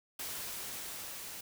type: noise with level ramp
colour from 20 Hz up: white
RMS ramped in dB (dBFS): -40 to -45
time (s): 0.19-1.41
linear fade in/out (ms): 5
effects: none